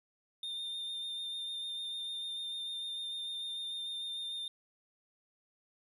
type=tone with vibrato; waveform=triangle; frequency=3626 Hz; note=A#7; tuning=49 cents flat; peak=-36 dBFS; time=0.43-4.48 s; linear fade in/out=2 ms; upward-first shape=triangle; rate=6.7 Hz; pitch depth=21 cents each way; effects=none